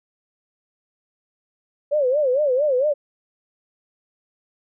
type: tone with vibrato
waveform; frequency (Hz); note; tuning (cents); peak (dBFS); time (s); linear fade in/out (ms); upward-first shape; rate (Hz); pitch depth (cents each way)
sine; 550; C#5; -14; -16; 1.91-2.94; 20; sine; 4.4; 180
effects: none